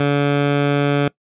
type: tone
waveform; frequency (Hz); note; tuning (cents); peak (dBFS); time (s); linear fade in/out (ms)
15% pulse; 143.2; D3; -43; -8; 0-1.08; 2
effects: noise-tail reverb RT60 0.1 s tail -22 dB re dry + resampled to 8000 Hz